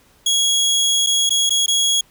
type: tone with dropouts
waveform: 25% pulse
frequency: 3322 Hz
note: G#7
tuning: in tune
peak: -11 dBFS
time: 0.26-2.01 s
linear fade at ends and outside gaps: 5 ms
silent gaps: 1.064-1.069 / 1.294-1.305 / 1.495-1.505 / 1.662-1.68 s
effects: pink hiss -54 dBFS RMS until 2.1 s

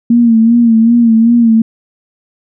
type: tone with vibrato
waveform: sine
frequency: 230.6 Hz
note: A#3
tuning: 19 cents flat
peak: -4 dBFS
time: 0.1-1.62 s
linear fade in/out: 5 ms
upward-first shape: sine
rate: 2.6 Hz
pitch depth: 59 cents each way
effects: none

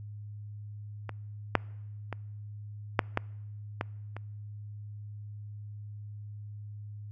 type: clicks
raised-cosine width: 0.5 ms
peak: -22 / -6 / -20 / -7 / -11 / -15 / -25 dBFS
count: 7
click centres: 1.093 / 1.553 / 2.127 / 2.992 / 3.174 / 3.811 / 4.166 s
effects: noise-tail reverb RT60 1.0 s tail -26 dB re dry + added 104 Hz sine -40 dBFS peak until 7.11 s

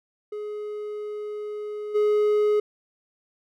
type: tone with level steps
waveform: triangle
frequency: 420 Hz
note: G#4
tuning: 19 cents sharp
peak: -28 / -16 dBFS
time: 0.32-2.6 s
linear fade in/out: 5 ms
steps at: 1.94 s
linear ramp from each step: 20 ms
effects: none

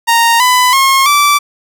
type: tone with pitch steps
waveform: sawtooth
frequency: 928 / 1000.4 / 1078.4 / 1162.5 Hz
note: A#5 / B5 / C#6 / D6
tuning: -8 / +22 / -48 / -18 cents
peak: -3 dBFS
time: 0.07-1.39 s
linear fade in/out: 20 ms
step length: 330 ms
effects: none

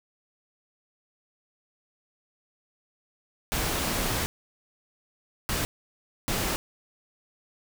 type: noise bursts at uneven times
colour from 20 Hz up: pink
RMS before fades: -28 dBFS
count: 3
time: 3.52-4.26 / 5.49-5.65 / 6.28-6.56 s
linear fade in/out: 0 ms
effects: none

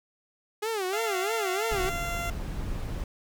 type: tone with vibrato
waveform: sawtooth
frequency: 408.1 Hz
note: G#4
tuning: 30 cents flat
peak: -24 dBFS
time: 0.62-1.9 s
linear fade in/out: 10 ms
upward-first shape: sine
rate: 3.1 Hz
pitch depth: 190 cents each way
type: tone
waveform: 15% pulse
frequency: 689 Hz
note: F5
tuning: 24 cents flat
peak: -25 dBFS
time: 0.93-2.3 s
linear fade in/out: 2 ms
type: noise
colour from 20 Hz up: brown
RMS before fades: -33 dBFS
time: 1.71-3.04 s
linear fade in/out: 2 ms
effects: none

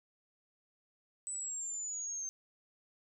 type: exponential sweep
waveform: sine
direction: down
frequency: 8040 to 6272 Hz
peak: -37 dBFS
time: 1.27-2.29 s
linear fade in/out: 0 ms
effects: none

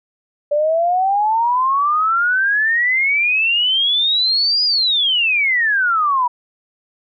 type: exponential two-way sweep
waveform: sine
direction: up then down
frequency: 578 to 4974 to 953 Hz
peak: -13 dBFS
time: 0.51-6.28 s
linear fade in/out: 10 ms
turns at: 4.64 s
effects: none

